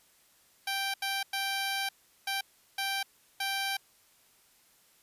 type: tone bursts at uneven times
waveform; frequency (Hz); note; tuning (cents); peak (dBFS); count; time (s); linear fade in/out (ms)
10% pulse; 784; G5; 0; -22; 6; 0.67-0.94 / 1.02-1.23 / 1.33-1.89 / 2.27-2.41 / 2.78-3.03 / 3.4-3.77; 5
effects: white hiss -64 dBFS RMS until 5.02 s + resampled to 32000 Hz